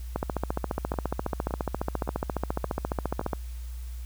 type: two click trains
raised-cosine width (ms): 1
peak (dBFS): -13 / -19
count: 47 / 5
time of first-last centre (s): 0.16-3.332 / 0.94-3.213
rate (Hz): 14.5 / 1.76
effects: added 60 Hz sine -34 dBFS peak until 4.05 s + white hiss -54 dBFS RMS until 4.05 s